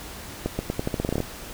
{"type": "accelerating click train", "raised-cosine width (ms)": 2, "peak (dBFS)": -11, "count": 13, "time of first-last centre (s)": [0.46, 1.203], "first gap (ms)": 130, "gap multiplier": 0.85, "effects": ["pink hiss -39 dBFS RMS until 1.53 s"]}